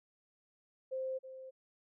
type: tone with echo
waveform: sine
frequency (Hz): 523.3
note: C5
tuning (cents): 0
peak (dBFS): -35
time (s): 0.91-1.19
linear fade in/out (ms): 20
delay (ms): 320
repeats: 1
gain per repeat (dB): -11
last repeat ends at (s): 1.51
effects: none